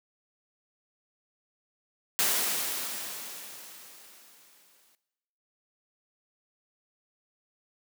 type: noise with exponential decay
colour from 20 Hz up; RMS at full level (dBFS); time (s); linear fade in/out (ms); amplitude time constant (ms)
white; -25; 2.19-4.95; 0; 600
effects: noise-tail reverb RT60 1.0 s tail -17 dB re dry + high-pass 200 Hz 12 dB/octave